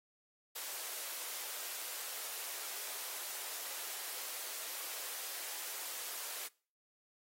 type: high-pass noise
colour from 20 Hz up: white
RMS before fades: -43 dBFS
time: 0.55-6.48 s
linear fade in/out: 10 ms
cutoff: 400 Hz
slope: 24 dB/octave
effects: noise-tail reverb RT60 0.4 s tail -23 dB re dry + AAC 48 kbps